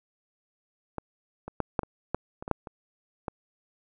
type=clicks; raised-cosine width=1 ms; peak=-18 / -23 / -12 / -10 / -22 / -12 / -24 / -21 / -9 / -25 / -17 dBFS; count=11; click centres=0.983 / 1.48 / 1.603 / 1.792 / 1.833 / 2.146 / 2.425 / 2.479 / 2.513 / 2.672 / 3.282 s; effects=none

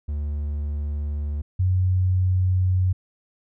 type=tone pair in turn; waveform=triangle / sine; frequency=73.42 / 92.32 Hz; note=D2 / F#2; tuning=0 / -3 cents; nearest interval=major third; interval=397 cents; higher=second; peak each=-22 / -17 dBFS; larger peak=second; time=0.08-1.42 / 1.59-2.93 s; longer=neither; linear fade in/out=10 ms; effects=none

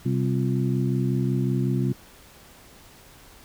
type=harmonic tone with a mistuned harmonic; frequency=65.41 Hz; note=C2; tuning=in tune; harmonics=2 / 3 / 4 / 5; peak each=-23 / -27 / -29 / -31 dBFS; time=0.05-1.93 s; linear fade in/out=10 ms; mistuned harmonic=5; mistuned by=+120 cents; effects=pink hiss -50 dBFS RMS until 3.44 s

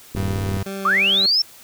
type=click train; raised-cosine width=3 ms; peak=-15 dBFS; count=17; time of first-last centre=0.15-0.569 s; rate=38.2 Hz
type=tone; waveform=35% pulse; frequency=97 Hz; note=G2; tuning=18 cents flat; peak=-20 dBFS; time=0.16-0.63 s; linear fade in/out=5 ms
type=tone with vibrato; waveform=20% pulse; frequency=194.5 Hz; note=G3; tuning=13 cents flat; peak=-22 dBFS; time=0.66-1.26 s; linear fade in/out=2 ms; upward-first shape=triangle; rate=2.9 Hz; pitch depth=12 cents each way
type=linear sweep; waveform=sine; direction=up; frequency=1100 to 5500 Hz; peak=-14 dBFS; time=0.85-1.42 s; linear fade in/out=5 ms
effects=white hiss -45 dBFS RMS until 1.63 s

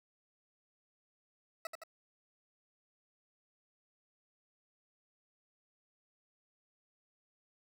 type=tone with echo; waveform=20% pulse; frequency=651 Hz; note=E5; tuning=22 cents flat; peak=-33 dBFS; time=1.65-1.67 s; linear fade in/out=2 ms; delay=83 ms; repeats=2; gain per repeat=-4 dB; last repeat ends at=1.836 s; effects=none

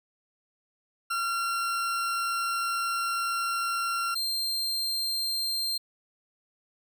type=tone pair in turn; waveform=40% pulse; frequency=1371 / 4175 Hz; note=F6 / C8; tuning=-32 / -5 cents; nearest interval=octave + perfect fifth; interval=1927 cents; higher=second; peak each=-26 dBFS; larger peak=neither; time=1.1-4.15 / 4.15-5.78 s; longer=first; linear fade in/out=10 ms; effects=none

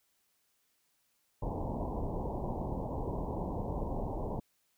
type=low-pass noise; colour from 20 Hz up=pink; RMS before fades=-36 dBFS; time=1.42-4.4 s; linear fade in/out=5 ms; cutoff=1000 Hz; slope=96 dB/octave; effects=white hiss -75 dBFS RMS until 4.77 s

